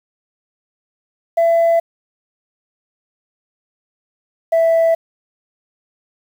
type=tone pair in turn; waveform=sine; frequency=670 / 659.6 Hz; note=E5 / E5; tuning=+28 / +1 cents; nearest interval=unison; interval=27 cents; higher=first; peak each=-8 dBFS; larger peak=neither; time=1.37-1.8 / 4.52-4.95 s; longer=neither; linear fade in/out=10 ms; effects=tanh soft clip ceiling -9 dBFS + 7-bit